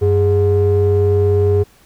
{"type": "ring-modulated tone", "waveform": "triangle", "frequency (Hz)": 158.6, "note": "D#3", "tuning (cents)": 33, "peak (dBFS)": -5, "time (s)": [0.01, 1.64], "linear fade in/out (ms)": 20, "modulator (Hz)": 253, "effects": ["tanh soft clip ceiling -1 dBFS", "pink hiss -50 dBFS RMS until 1.85 s"]}